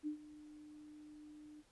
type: tone with ADSR envelope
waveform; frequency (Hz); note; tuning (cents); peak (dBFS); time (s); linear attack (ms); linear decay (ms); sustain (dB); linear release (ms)
sine; 301.2; D4; +44; -36; 0.03-1.63; 40; 100; -17; 34
effects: pink hiss -71 dBFS RMS until 1.71 s + resampled to 24000 Hz